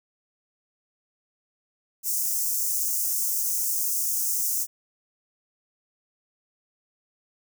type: high-pass noise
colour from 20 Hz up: white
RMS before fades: -26 dBFS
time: 2.03-4.67 s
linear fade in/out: 50 ms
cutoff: 5700 Hz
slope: 48 dB/octave
effects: none